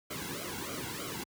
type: noise with flanger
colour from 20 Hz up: pink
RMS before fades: -39 dBFS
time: 0.1-1.24 s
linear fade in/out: 10 ms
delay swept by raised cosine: 1.1 to 1.68 ms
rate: 3.2 Hz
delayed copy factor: -0.95
effects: high-pass 60 Hz 12 dB/octave